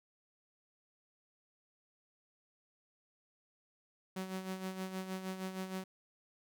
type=tone with tremolo; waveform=sawtooth; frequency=188.1 Hz; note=F#3; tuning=29 cents sharp; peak=-33 dBFS; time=4.16-5.84 s; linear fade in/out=5 ms; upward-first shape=sine; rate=6.4 Hz; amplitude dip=60%; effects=none